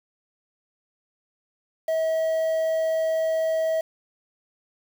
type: tone with quantisation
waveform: triangle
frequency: 643 Hz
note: E5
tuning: 43 cents flat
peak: -19 dBFS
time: 1.88-3.81 s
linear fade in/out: 5 ms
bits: 7
effects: none